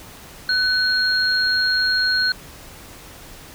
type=tone pair together; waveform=sine; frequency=1504 / 4254 Hz; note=F#6 / C8; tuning=+28 / +28 cents; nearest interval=octave + tritone; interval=1800 cents; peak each=-19 / -19 dBFS; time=0.49-2.32 s; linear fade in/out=2 ms; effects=pink hiss -41 dBFS RMS until 3.54 s